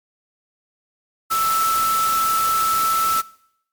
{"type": "tone in noise", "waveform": "sine", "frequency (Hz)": 1318.5, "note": "E6", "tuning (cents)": 0, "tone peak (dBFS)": -17, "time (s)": [1.3, 3.22], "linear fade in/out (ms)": 20, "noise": "white", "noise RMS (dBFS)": -26, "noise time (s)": [1.3, 3.22], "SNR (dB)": 6, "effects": ["noise-tail reverb RT60 0.7 s tail -21 dB re dry", "MP3 96 kbps"]}